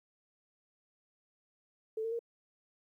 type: tone with pitch steps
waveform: sine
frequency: 440 / 452.9 / 466.2 Hz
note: A4 / A#4 / A#4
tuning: 0 / -50 / 0 cents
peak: -33 dBFS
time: 1.97-2.192 s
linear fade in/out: 5 ms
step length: 74 ms
effects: 12-bit